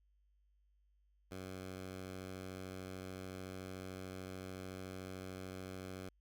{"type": "tone", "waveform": "10% pulse", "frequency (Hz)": 93.6, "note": "F#2", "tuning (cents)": 20, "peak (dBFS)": -37, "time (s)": [1.31, 6.09], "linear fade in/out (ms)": 5, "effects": ["added 50 Hz sine -70 dBFS peak until 6.2 s"]}